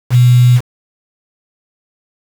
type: tone with quantisation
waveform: sine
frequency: 123.47 Hz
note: B2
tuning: in tune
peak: -4 dBFS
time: 0.1-0.61 s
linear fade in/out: 50 ms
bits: 4
effects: none